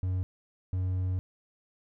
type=tone pair in turn; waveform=triangle; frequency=92.3 / 92.3 Hz; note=F#2 / F#2; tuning=-4 / -4 cents; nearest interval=unison; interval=0 cents; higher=neither; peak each=-25 dBFS; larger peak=neither; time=0.03-0.23 / 0.73-1.19 s; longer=second; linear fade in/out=0 ms; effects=none